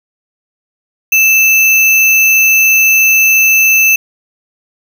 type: tone with sample-and-hold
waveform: sine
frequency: 2637 Hz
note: E7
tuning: in tune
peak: -5 dBFS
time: 1.12-3.96 s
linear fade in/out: 5 ms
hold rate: 8820 Hz
effects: none